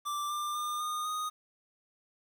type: tone with pitch steps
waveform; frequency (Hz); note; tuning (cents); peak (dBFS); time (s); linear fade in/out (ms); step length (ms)
square; 1174.7 / 1191.1 / 1207.7 / 1224.6 / 1241.7; D6 / D6 / D6 / D#6 / D#6; 0 / +24 / +48 / -28 / -4; -33; 0.05-1.3; 20; 250
effects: 10-bit